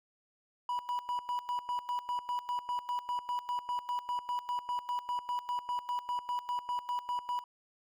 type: tone with tremolo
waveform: triangle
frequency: 979 Hz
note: B5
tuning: 15 cents flat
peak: -29 dBFS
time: 0.69-7.44 s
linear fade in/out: 2 ms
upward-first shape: square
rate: 5 Hz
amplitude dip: 80%
effects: none